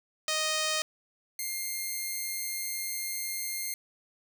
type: tone pair in turn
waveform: 5% pulse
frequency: 622.3 / 2114 Hz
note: D#5 / C7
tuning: 0 / +17 cents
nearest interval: octave + major sixth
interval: 2117 cents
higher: second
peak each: -16 / -22 dBFS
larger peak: first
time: 0.28-0.82 / 1.39-3.74 s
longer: second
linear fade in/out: 2 ms
effects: none